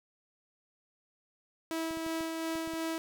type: tone with tremolo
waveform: sawtooth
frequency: 325.3 Hz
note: E4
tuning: 23 cents flat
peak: -28 dBFS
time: 1.71-2.98 s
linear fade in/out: 0 ms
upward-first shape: sine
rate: 2.8 Hz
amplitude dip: 30%
type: clicks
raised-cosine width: 3 ms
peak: -36 dBFS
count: 7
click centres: 1.909 / 1.972 / 2.064 / 2.208 / 2.555 / 2.675 / 2.736 s
effects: 10-bit